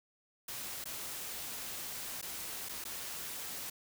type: noise with dropouts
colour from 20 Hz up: white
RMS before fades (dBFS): -42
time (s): 0.48-3.7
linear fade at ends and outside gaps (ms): 5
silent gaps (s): 0.842-0.855 / 2.215-2.225 / 2.688-2.692 / 2.841-2.851
effects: none